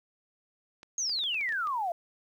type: clicks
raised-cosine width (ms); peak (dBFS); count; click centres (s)
0.2; -30; 9; 0.831 / 1.095 / 1.189 / 1.238 / 1.344 / 1.411 / 1.491 / 1.524 / 1.672
type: exponential sweep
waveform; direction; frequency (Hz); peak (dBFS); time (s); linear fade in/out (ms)
sine; down; 6600 to 659.3; -28; 0.98-1.92; 2
effects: 10-bit